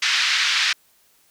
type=band-pass noise; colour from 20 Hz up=pink; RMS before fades=-20 dBFS; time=0.02-0.73 s; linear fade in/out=5 ms; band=1600 to 5200 Hz; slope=24 dB/octave; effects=white hiss -59 dBFS RMS until 1.3 s